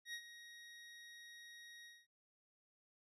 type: tone with ADSR envelope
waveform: 25% pulse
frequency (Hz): 1884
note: A#6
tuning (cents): +18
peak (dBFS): -39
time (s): 0.05-2.07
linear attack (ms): 85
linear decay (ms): 72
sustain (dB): -12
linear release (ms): 220
effects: low-pass 9000 Hz 12 dB/octave